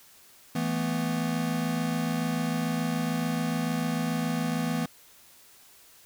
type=chord; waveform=square; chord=E suspended fourth; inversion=none; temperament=equal; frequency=164.81 / 220 / 246.9 Hz; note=E3 / A3 / B3; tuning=0 / 0 / 0 cents; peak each=-31 / -33 / -31 dBFS; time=0.55-4.86 s; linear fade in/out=5 ms; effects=white hiss -55 dBFS RMS until 6.05 s